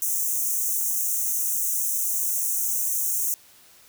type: high-pass noise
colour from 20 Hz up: white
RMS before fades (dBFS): -25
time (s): 0.02-3.34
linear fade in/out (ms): 0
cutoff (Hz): 5900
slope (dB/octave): 96
effects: white hiss -53 dBFS RMS until 3.88 s